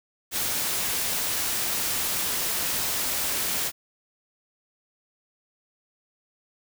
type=noise; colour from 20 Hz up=white; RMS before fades=-27 dBFS; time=0.31-3.72 s; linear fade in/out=50 ms; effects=none